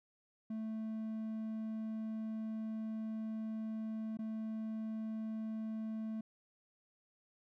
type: tone with dropouts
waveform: triangle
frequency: 220 Hz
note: A3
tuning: in tune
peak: -36 dBFS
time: 0.5-6.21 s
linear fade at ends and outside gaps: 5 ms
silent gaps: 4.172-4.189 s
effects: none